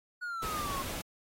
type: exponential sweep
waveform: triangle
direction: down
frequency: 1471 to 1065 Hz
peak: -33 dBFS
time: 0.21-0.83 s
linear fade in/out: 20 ms
type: noise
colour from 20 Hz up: pink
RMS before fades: -39 dBFS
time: 0.42-1.02 s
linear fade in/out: 10 ms
effects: AAC 48 kbps